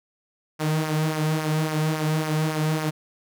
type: tone with flanger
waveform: sawtooth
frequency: 155.6 Hz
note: D#3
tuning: in tune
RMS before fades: -24 dBFS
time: 0.59-2.91 s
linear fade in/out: 20 ms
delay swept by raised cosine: 0.25 to 3.65 ms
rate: 3.6 Hz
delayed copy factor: -0.55
effects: none